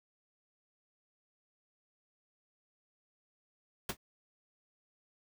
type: noise with exponential decay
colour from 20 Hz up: pink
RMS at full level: -29 dBFS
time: 3.89-3.97 s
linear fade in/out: 5 ms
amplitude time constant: 16 ms
effects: none